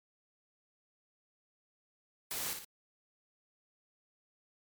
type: noise with echo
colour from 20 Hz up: white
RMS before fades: -38 dBFS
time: 2.31-2.53 s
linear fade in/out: 0 ms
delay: 58 ms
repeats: 2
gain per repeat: -6 dB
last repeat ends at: 2.646 s
effects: MP3 96 kbps